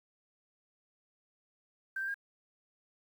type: tone with pitch steps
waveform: sine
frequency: 1564 / 1576 / 1619 Hz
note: G6 / G6 / G#6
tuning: -4 / +9 / -45 cents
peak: -33 dBFS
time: 1.96-2.143 s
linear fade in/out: 5 ms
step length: 61 ms
effects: 10-bit